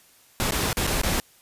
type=noise with dropouts; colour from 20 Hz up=pink; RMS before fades=-24 dBFS; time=0.4-1.2 s; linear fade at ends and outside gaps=0 ms; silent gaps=0.508-0.521 / 0.729-0.77 / 0.868-0.874 / 1.015-1.034 s; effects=white hiss -56 dBFS RMS until 1.41 s + resampled to 32000 Hz